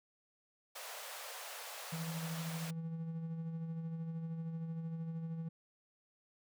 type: high-pass noise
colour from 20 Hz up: pink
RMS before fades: -47 dBFS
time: 0.75-2.71 s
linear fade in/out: 10 ms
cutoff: 510 Hz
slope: 48 dB/octave
type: tone with tremolo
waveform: triangle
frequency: 163.7 Hz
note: E3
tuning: 12 cents flat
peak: -35 dBFS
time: 1.92-5.49 s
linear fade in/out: 10 ms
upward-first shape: sine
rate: 13 Hz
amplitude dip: 40%
effects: none